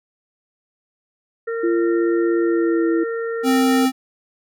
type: harmonic tone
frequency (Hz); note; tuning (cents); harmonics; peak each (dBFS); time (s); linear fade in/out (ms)
459.1; A#4; -26; 1 / 3 / 4; -22 / -32 / -34; 1.47-3.86; 10
type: tone with pitch glide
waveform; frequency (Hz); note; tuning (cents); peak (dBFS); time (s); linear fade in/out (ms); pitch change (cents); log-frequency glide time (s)
sine; 342.3 to 332.7; F4 to E4; -35 to +16; -16; 1.63-3.04; 10; -49; 2.39-2.87
type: tone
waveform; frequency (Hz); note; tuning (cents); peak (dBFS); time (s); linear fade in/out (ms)
square; 261.6; C4; 0; -15; 3.43-3.92; 50
effects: none